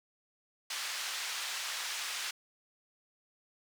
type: band-pass noise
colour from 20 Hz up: white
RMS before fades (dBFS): -38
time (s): 0.7-2.31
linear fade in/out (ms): 5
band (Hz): 1100 to 5400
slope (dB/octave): 12
effects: none